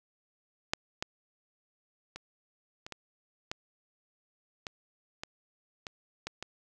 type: clicks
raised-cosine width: 0.2 ms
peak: -10 / -15 / -24 / -25 / -23 / -17 / -20 / -20 / -22 / -19 / -21 dBFS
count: 11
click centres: 0.735 / 1.025 / 2.16 / 2.865 / 2.923 / 3.515 / 4.668 / 5.235 / 5.868 / 6.27 / 6.426 s
effects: none